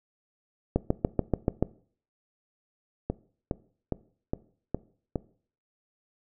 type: two click trains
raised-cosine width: 2 ms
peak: -14 / -9 dBFS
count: 6 / 7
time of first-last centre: 3.1-5.158 / 0.76-1.626 s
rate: 2.43 / 6.93 Hz
effects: noise-tail reverb RT60 0.5 s tail -20 dB re dry